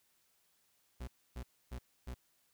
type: tone bursts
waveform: 40% pulse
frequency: 62.3 Hz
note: B1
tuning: 16 cents sharp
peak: -40 dBFS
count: 4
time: 1-2.144 s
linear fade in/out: 10 ms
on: 76 ms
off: 280 ms
effects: white hiss -74 dBFS RMS until 2.53 s